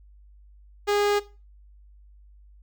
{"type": "tone with notch filter", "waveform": "sawtooth", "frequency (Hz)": 410.5, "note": "G#4", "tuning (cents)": -20, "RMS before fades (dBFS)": -23, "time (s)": [0.87, 1.2], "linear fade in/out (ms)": 20, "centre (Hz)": 11000, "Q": 0.7, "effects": ["noise-tail reverb RT60 0.3 s tail -17 dB re dry", "added 50 Hz sine -49 dBFS peak until 2.62 s"]}